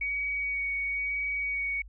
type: tone with vibrato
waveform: sine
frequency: 2249 Hz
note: C#7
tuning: 24 cents sharp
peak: -28 dBFS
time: 0.01-1.82 s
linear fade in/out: 5 ms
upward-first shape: sine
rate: 1 Hz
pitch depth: 11 cents each way
effects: added 50 Hz sine -45 dBFS peak until 1.88 s